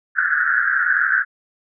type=band-pass noise; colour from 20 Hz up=white; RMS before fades=-18 dBFS; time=0.15-1.25 s; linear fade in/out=50 ms; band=1400 to 1700 Hz; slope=96 dB/octave; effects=none